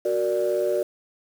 sine chord, Gb augmented, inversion none, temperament equal, 370 / 466.2 / 587.3 Hz, Gb4 / Bb4 / D5, 0 / 0 / 0 cents, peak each -24 / -26 / -23 dBFS, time 0.05-0.83 s, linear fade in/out 5 ms, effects tanh soft clip ceiling -14 dBFS + 7-bit

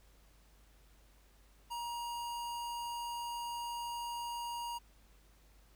square tone, 947 Hz, A#5, 27 cents sharp, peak -39 dBFS, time 1.7-4.79 s, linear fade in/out 20 ms, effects added 50 Hz sine -62 dBFS peak until 5.75 s + pink hiss -68 dBFS RMS until 5.75 s

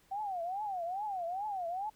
sine tone with vibrato, 758 Hz, F#5, 42 cents sharp, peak -34 dBFS, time 0.11-1.9 s, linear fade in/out 10 ms, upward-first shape triangle, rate 2.4 Hz, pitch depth 240 cents each way, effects pink hiss -67 dBFS RMS until 1.95 s

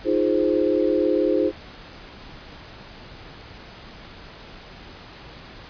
sine chord, F minor seventh, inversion third, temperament equal, 311.1 / 349.2 / 415.3 / 523.3 Hz, Eb4 / F4 / Ab4 / C5, 0 / 0 / 0 / 0 cents, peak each -23 dBFS, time 0.04-1.52 s, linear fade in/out 50 ms, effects pink hiss -42 dBFS RMS until 5.69 s + resampled to 11025 Hz

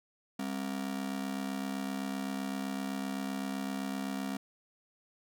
45% pulse ring-modulated tone, 233.1 Hz, A#3, in tune, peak -31 dBFS, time 0.39-4.37 s, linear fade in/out 5 ms, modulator 33.9 Hz, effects none

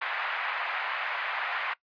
white band-pass noise, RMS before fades -32 dBFS, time 0.01-1.74 s, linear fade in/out 10 ms, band 760 to 2300 Hz, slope 24 dB/octave, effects noise-tail reverb RT60 0.1 s tail -21 dB re dry + resampled to 11025 Hz

